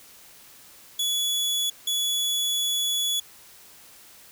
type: tone bursts at uneven times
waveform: sawtooth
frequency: 3400 Hz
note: G#7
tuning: 40 cents sharp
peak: -20 dBFS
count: 2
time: 0.99-1.7 / 1.87-3.2 s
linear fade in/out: 5 ms
effects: white hiss -50 dBFS RMS until 4.31 s